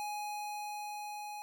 square tone with level ramp, 834 Hz, G#5, 7 cents sharp, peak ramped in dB -37 to -42 dBFS, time 0-1.42 s, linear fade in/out 0 ms, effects none

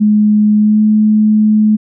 sine tone with pitch glide, 210.9 to 214 Hz, G#3 to A3, +27 to -48 cents, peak -6 dBFS, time 0-1.77 s, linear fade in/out 20 ms, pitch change +25 cents, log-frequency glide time 0.58-0.81 s, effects none

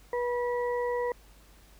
harmonic tone, 486 Hz, B4, 28 cents flat, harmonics 1 / 2 / 4, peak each -28 / -34 / -40 dBFS, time 0.13-1.12 s, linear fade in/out 2 ms, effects added 50 Hz sine -55 dBFS peak until 1.79 s + pink hiss -59 dBFS RMS until 1.79 s

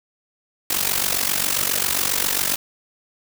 white noise with amplitude modulation, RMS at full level -18 dBFS, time 0.7-2.56 s, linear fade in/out 5 ms, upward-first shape sine, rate 47.4 Hz, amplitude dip 80%, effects none

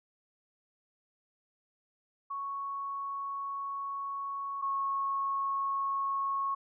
sine tone pair in turn, 1108.7 / 1098.5 Hz, C#6 / C#6, 0 / -16 cents, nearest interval unison, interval 16 cents, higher first, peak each -34 / -29 dBFS, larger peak second, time 2.3-4.62 / 4.62-6.55 s, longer first, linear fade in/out 10 ms, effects none

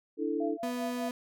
sine chord, D suspended second, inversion none, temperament equal, 293.7 / 329.6 / 440 Hz, D4 / E4 / A4, 0 / 0 / 0 cents, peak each -33 dBFS, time 0.17-0.58 s, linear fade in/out 50 ms
sine tone with tremolo, 679 Hz, F5, 49 cents flat, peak -33 dBFS, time 0.4-1.09 s, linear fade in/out 5 ms, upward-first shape sine, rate 5 Hz, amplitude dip 90%
35% pulse tone, 246.9 Hz, B3, in tune, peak -31 dBFS, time 0.63-1.11 s, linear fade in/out 2 ms
effects none

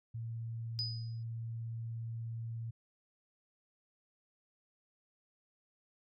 sine tone, 114.6 Hz, A#2, 29 cents flat, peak -38 dBFS, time 0.14-2.71 s, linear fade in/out 10 ms
sine tone with exponential decay, 4978 Hz, D#8, in tune, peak -32 dBFS, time 0.79-1.23 s, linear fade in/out 0 ms, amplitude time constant 95 ms
effects none

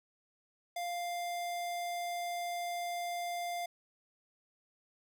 square tone, 698.5 Hz, F5, in tune, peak -36 dBFS, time 0.76-3.66 s, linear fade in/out 5 ms, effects none

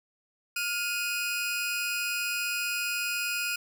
sawtooth tone pair together, 1414.9 / 2500 Hz, F6 / D#7, +22 / +8 cents, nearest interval minor seventh, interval 986 cents, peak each -29 / -27 dBFS, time 0.56-3.56 s, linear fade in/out 5 ms, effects none

